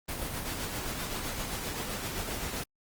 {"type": "noise with tremolo", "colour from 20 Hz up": "pink", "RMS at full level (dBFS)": -34, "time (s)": [0.08, 2.64], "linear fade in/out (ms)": 10, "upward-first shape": "sine", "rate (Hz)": 7.7, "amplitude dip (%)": 35, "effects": ["Opus 24 kbps"]}